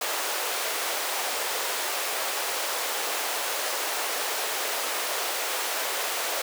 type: high-pass noise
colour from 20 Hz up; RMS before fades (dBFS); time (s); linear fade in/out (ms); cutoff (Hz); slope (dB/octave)
pink; -29; 0.01-6.42; 5; 470; 24
effects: none